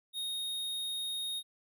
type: tone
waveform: square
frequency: 3724 Hz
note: A#7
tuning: 2 cents flat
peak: -35 dBFS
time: 0.13-1.43 s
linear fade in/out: 50 ms
effects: none